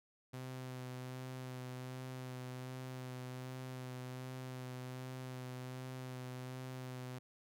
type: tone with vibrato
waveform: sawtooth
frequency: 127.9 Hz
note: C3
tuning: 39 cents flat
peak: -40 dBFS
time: 0.33-7.19 s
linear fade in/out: 10 ms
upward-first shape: sine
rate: 1.3 Hz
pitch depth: 16 cents each way
effects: none